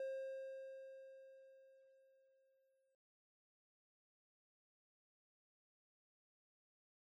triangle tone with exponential decay, 533 Hz, C5, 32 cents sharp, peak -39 dBFS, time 0-2.95 s, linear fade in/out 2 ms, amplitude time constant 640 ms, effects none

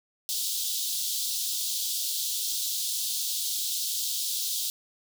pink high-pass noise, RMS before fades -30 dBFS, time 0.29-4.7 s, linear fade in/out 0 ms, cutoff 3400 Hz, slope 48 dB/octave, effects none

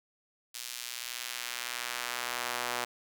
sawtooth tone with high-pass filter sweep, 121.6 Hz, B2, 26 cents flat, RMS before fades -37 dBFS, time 0.54-2.85 s, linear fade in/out 10 ms, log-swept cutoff 4200 to 770 Hz, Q 0.75, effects none

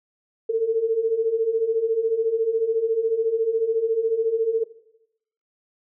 sine beating tone pair, 440 / 454 Hz, A4 / A#4, 0 / -46 cents, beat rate 14 Hz, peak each -25 / -20 dBFS, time 0.49-4.64 s, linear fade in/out 10 ms, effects noise-tail reverb RT60 0.8 s tail -17 dB re dry

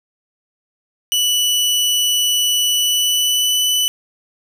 sawtooth tone with pitch glide, 2960 to 2986 Hz, F#7 to F#7, 0 to +15 cents, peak -11 dBFS, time 1.12-3.88 s, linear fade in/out 0 ms, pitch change +15 cents, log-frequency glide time 2.69-3.61 s, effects none

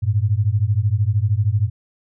sine beating tone pair, 98 / 111 Hz, G2 / A2, 0 / +16 cents, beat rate 13 Hz, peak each -18 dBFS, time 0.02-1.7 s, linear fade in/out 20 ms, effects none

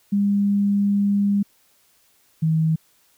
sine tone pair in turn, 201.6 / 159.56 Hz, G3 / D#3, +49 / +44 cents, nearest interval major third, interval 405 cents, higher first, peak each -16 / -16 dBFS, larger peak neither, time 0.12-1.43 / 2.42-2.76 s, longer first, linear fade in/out 10 ms, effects white hiss -60 dBFS RMS until 3.17 s

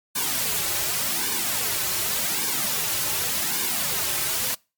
white noise with flanger, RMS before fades -25 dBFS, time 0.15-4.55 s, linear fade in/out 10 ms, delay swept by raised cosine 1.5 to 4.3 ms, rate 0.87 Hz, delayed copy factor -0.75, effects noise-tail reverb RT60 0.3 s tail -26 dB re dry + MP3 96 kbps

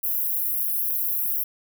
white high-pass noise, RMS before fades -25 dBFS, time 0.03-1.44 s, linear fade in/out 10 ms, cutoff 11000 Hz, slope 96 dB/octave, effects none

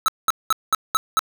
square tone bursts, 1302 Hz, E6, 22 cents flat, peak -15 dBFS, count 6, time 0.06-1.192 s, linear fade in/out 0 ms, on 22 ms, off 200 ms, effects none

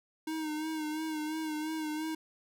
square tone with vibrato, 311.1 Hz, D#4, in tune, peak -34 dBFS, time 0.27-2.15 s, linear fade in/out 5 ms, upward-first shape sine, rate 2.9 Hz, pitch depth 41 cents each way, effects none

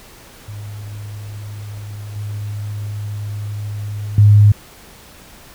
sine tone with level steps, 103.83 Hz, G#2, in tune, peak -27 / -22 / -5 dBFS, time 0.48-4.52 s, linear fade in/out 5 ms, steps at 2.16 / 4.18 s, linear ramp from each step 2 ms, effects pink hiss -42 dBFS RMS until 5.54 s

